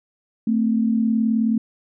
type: tone pair together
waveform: sine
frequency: 222.6 / 261.6 Hz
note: A3 / C4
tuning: +20 / 0 cents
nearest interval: minor third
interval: 280 cents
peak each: -17 / -24 dBFS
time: 0.47-1.58 s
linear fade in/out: 5 ms
effects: none